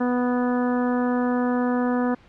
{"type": "harmonic tone", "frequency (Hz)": 246.9, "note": "B3", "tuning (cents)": 0, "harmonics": [1, 2, 3, 4, 5, 6, 7], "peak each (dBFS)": [-21, -27, -31, -33, -35, -37, -38], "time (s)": [0, 2.15], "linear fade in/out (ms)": 10, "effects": ["pink hiss -53 dBFS RMS until 2.28 s", "low-pass 3000 Hz 12 dB/octave"]}